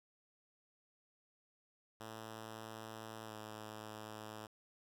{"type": "tone with pitch glide", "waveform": "5% pulse", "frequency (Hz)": [110.6, 108.14], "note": ["A2", "A2"], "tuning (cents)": [9, -30], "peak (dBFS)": -36, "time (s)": [2, 4.47], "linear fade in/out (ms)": 10, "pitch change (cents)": -39, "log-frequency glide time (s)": [3.25, 3.32], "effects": []}